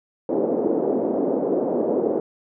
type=band-pass noise; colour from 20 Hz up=pink; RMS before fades=-22 dBFS; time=0.29-2.2 s; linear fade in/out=2 ms; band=280 to 560 Hz; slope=24 dB/octave; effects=none